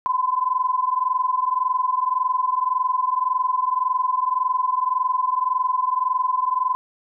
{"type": "tone pair together", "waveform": "sine", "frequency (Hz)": [1008, 1029.8], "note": ["B5", "C6"], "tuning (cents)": [35, -28], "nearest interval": "unison", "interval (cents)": 37, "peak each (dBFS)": [-21, -22], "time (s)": [0.06, 6.75], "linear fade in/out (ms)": 0, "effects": []}